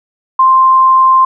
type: tone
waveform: sine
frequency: 1048 Hz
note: C6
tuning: 2 cents sharp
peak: -4 dBFS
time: 0.39-1.25 s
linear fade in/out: 5 ms
effects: none